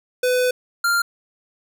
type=tone pair in turn; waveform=square; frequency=501 / 1393.5 Hz; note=B4 / F6; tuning=+25 / -4 cents; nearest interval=octave + tritone; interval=1771 cents; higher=second; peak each=-17 dBFS; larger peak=neither; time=0.23-0.51 / 0.84-1.02 s; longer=first; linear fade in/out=5 ms; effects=none